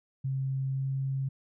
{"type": "tone with pitch glide", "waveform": "sine", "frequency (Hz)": [134, 134.85], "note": ["C3", "C#3"], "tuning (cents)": [42, -47], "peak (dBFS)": -28, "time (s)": [0.24, 1.29], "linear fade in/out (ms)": 10, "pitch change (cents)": 11, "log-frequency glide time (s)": [0.72, 0.85], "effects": []}